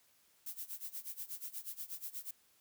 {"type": "noise with tremolo", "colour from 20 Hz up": "violet", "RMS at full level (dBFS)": -42, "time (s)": [0.46, 2.31], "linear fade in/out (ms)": 5, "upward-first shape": "sine", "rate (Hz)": 8.3, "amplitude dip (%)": 90, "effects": ["white hiss -70 dBFS RMS until 2.6 s"]}